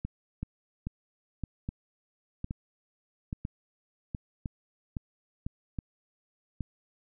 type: two click trains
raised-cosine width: 5 ms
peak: -21 / -21 dBFS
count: 9 / 6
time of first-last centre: 0.05-6.607 / 0.43-5.465 s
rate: 1.22 / 0.993 Hz
effects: none